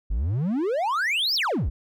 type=exponential two-way sweep; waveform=triangle; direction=up then down; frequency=44.88 to 5588 to 44.88 Hz; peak=-20 dBFS; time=0.1-1.7 s; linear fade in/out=10 ms; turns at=1.35 s; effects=none